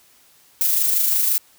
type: noise with amplitude modulation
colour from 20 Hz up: violet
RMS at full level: -17 dBFS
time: 0.61-1.38 s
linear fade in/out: 0 ms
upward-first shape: sine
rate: 25.8 Hz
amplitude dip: 35%
effects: white hiss -54 dBFS RMS until 1.58 s